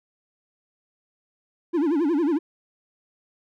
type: tone with vibrato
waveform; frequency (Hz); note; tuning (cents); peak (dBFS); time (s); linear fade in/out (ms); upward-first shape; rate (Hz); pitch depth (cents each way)
triangle; 312.5; D#4; +8; -17; 1.73-2.39; 20; sine; 11; 210
effects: none